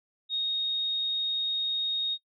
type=tone; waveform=sine; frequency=3729 Hz; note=A#7; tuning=in tune; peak=-26 dBFS; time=0.29-2.18 s; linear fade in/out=50 ms; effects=noise-tail reverb RT60 0.1 s tail -24 dB re dry